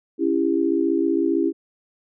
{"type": "chord", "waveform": "sine", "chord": "C# diminished", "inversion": "none", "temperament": "just", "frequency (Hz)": [277.2, 332.6, 399.1], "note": ["C#4", "E4", "G4"], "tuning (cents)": [0, 16, 31], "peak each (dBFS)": [-23, -20, -24], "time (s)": [0.18, 1.53], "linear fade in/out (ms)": 50, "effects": []}